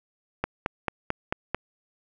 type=click train; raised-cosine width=0.5 ms; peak=-10 dBFS; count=6; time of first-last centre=0.44-1.546 s; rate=4.52 Hz; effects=none